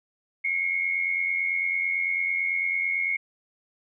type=tone pair together; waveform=sine; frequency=2164 / 2253 Hz; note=C#7 / C#7; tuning=-42 / +28 cents; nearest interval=minor second; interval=70 cents; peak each=-24 / -31 dBFS; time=0.44-3.17 s; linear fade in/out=10 ms; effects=none